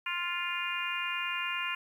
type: harmonic tone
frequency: 349.8 Hz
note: F4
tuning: 3 cents sharp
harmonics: 3 / 4 / 5 / 6 / 7 / 8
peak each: -38 / -39 / -40 / -42 / -36 / -37 dBFS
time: 0.06-1.75 s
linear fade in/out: 5 ms
effects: 10-bit